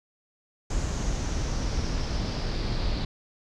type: noise with low-pass filter sweep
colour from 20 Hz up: brown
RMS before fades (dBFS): -28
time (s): 0.7-3.05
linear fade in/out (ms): 5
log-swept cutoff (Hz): 6900 to 4400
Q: 4.8
effects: none